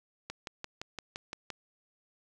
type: click train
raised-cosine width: 0.2 ms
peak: -21 dBFS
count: 8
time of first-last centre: 0.3-1.503 s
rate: 5.82 Hz
effects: none